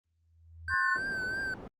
sine tone with exponential growth, 82.41 Hz, E2, in tune, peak -38 dBFS, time 0.05-0.74 s, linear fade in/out 0 ms, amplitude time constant 150 ms
triangle tone with vibrato, 1546 Hz, G6, 24 cents flat, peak -30 dBFS, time 0.68-1.54 s, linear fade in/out 2 ms, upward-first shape triangle, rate 3.1 Hz, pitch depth 57 cents each way
sine chord, F# diminished, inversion second, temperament just, 1065.6 / 1480 / 1776 Hz, C6 / F#6 / A6, +31 / 0 / +16 cents, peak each -31 dBFS, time 0.69-0.99 s, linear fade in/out 50 ms
white low-pass noise, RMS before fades -45 dBFS, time 0.95-1.68 s, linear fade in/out 5 ms, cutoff 520 Hz, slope 12 dB/octave
effects Opus 32 kbps

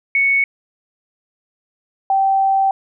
sine tone pair in turn, 2217 / 777.1 Hz, C#7 / G5, 0 / -15 cents, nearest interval octave + tritone, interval 1815 cents, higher first, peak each -12 dBFS, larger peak neither, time 0.15-0.44 / 2.1-2.71 s, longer second, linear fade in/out 2 ms, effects none

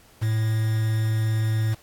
triangle tone with quantisation, 110.3 Hz, A2, 5 cents sharp, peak -18 dBFS, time 0.21-1.75 s, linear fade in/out 20 ms, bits 6, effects pink hiss -54 dBFS RMS until 1.82 s + AAC 64 kbps

